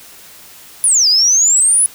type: exponential two-way sweep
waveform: sine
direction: down then up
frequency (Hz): 10420 to 4765 to 10420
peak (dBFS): -8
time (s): 0.84-1.86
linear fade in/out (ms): 0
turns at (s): 1.08
effects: white hiss -39 dBFS RMS until 1.94 s